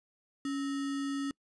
sine tone with sample-and-hold, 278.3 Hz, C#4, 7 cents sharp, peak -31 dBFS, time 0.45-1.31 s, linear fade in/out 2 ms, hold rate 1575 Hz, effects noise-tail reverb RT60 0.1 s tail -25 dB re dry + resampled to 22050 Hz

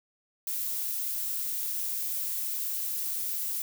violet noise, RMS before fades -32 dBFS, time 0.47-3.62 s, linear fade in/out 2 ms, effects none

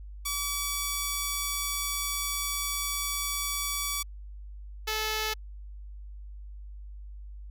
5% pulse tone pair in turn, 1145 / 433.5 Hz, D6 / A4, -44 / -26 cents, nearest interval octave + perfect fourth, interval 1682 cents, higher first, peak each -17 dBFS, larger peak neither, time 0.25-4.03 / 4.87-5.34 s, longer first, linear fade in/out 10 ms, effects added 50 Hz sine -40 dBFS peak until 7.5 s

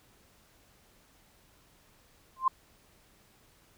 sine tone with exponential growth, 1046.5 Hz, C6, in tune, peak -18 dBFS, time 2.36-2.48 s, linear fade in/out 5 ms, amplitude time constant 24 ms, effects pink hiss -63 dBFS RMS until 3.77 s

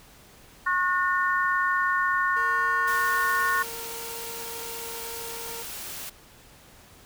harmonic tone, 363.2 Hz, F#4, 32 cents flat, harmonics 3 / 4 / 5, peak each -25 / -26 / -27 dBFS, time 0.66-3.63 s, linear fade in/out 10 ms
25% pulse tone, 461.5 Hz, A#4, 17 cents flat, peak -35 dBFS, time 2.36-5.63 s, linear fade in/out 10 ms
white noise, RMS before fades -37 dBFS, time 2.87-6.1 s, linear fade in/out 10 ms
effects pink hiss -52 dBFS RMS until 7.05 s

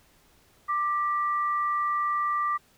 sine tone pair together, 1179.9 / 1940 Hz, D6 / B6, +8 / -31 cents, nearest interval major sixth, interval 861 cents, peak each -24 / -35 dBFS, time 0.68-2.58 s, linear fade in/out 20 ms, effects pink hiss -61 dBFS RMS until 2.77 s

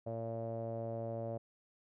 sawtooth tone with low-pass filter, 114 Hz, A#2, 38 cents flat, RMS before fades -40 dBFS, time 0.06-1.38 s, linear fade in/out 10 ms, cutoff 610 Hz, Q 8.9, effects none

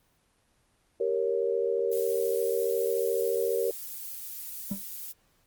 sine chord, G diminished, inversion none, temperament equal, 392 / 466.2 / 554.4 Hz, G4 / Bb4 / Db5, 0 / 0 / 0 cents, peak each -30 / -27 / -32 dBFS, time 1-3.71 s, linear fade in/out 5 ms
violet noise, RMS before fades -39 dBFS, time 1.91-5.13 s, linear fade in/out 20 ms
triangle tone with exponential decay, 197.6 Hz, G3, 14 cents sharp, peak -23 dBFS, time 4.71-4.83 s, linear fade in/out 5 ms, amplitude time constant 25 ms
effects pink hiss -68 dBFS RMS until 5.46 s + Opus 24 kbps

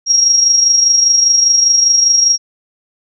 sine tone with amplitude modulation, 5610 Hz, F8, 7 cents sharp, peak -5 dBFS, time 0.06-2.38 s, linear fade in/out 50 ms, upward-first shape sine, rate 25 Hz, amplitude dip 50%, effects none

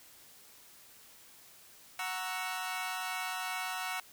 20% pulse chord, F# dominant seventh, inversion none, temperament equal, 740 / 932.3 / 1108.7 / 1318.5 Hz, F#5 / A#5 / C#6 / E6, 0 / 0 / 0 / 0 cents, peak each -34 / -37 / -38 / -36 dBFS, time 1.99-4 s, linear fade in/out 2 ms, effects white hiss -57 dBFS RMS until 4.12 s

